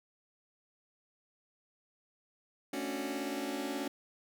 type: chord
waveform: sawtooth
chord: D major seventh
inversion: second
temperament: just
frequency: 220.2 / 275.3 / 293.7 / 367.1 Hz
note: A3 / C#4 / D4 / F#4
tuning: +2 / -12 / 0 / -14 cents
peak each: -40 / -34 / -37 / -37 dBFS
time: 2.73-3.88 s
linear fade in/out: 5 ms
effects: none